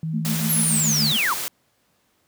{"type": "tone with pitch glide", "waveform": "sine", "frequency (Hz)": [160, 151.19], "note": ["D#3", "D#3"], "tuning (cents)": [49, -49], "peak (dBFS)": -23, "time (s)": [0.03, 1.12], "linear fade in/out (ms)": 0, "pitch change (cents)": -98, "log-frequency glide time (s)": [0.74, 0.98]}
{"type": "tone with tremolo", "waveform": "sine", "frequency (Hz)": 220, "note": "A3", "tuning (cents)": 0, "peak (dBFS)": -21, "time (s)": [0.13, 1.17], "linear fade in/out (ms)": 10, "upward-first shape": "triangle", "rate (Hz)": 6.9, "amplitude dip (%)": 100}
{"type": "noise", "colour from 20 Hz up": "white", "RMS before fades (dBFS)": -28, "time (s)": [0.25, 1.48], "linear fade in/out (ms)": 0}
{"type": "linear sweep", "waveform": "sine", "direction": "down", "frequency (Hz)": [11700, 837], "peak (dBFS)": -19, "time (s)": [0.49, 1.34], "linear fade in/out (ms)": 10}
{"effects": ["pink hiss -65 dBFS RMS until 2.27 s", "high-pass 100 Hz 12 dB/octave"]}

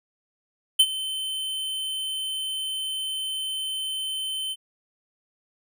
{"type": "tone with ADSR envelope", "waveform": "square", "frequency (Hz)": 3074, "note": "G7", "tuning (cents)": -35, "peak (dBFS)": -12, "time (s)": [0.79, 4.56], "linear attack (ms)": 10, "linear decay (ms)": 54, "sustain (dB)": -16, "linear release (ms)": 43, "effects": []}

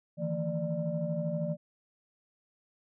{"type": "tone cluster", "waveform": "sine", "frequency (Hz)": [153.9, 166.6, 226, 592], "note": ["D#3", "E3", "A3", "D5"], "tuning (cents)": [-19, 19, 47, 14], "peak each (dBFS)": [-37, -32, -39, -34], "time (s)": [0.17, 1.57], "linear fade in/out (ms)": 50, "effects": ["tanh soft clip ceiling -21 dBFS"]}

